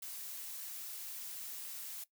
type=noise; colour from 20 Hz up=blue; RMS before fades=-45 dBFS; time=0.02-2.04 s; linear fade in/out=5 ms; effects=noise-tail reverb RT60 0.1 s tail -17 dB re dry